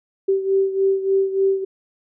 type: beating tone pair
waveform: sine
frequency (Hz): 387 / 390.4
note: G4 / G4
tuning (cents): -22 / -7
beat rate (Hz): 3.4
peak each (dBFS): -17 / -22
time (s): 0.28-1.65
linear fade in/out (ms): 10
effects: none